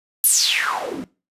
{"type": "noise with band-pass filter sweep", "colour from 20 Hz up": "white", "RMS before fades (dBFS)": -20, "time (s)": [0.24, 1.04], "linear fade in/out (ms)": 0, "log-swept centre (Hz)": [12000, 210], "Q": 6.2, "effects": ["noise-tail reverb RT60 0.3 s tail -19 dB re dry", "resampled to 32000 Hz"]}